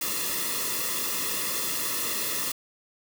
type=noise with comb filter; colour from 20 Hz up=white; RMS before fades=-29 dBFS; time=0.01-2.52 s; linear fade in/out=5 ms; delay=1.3 ms; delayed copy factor=-0.85; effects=none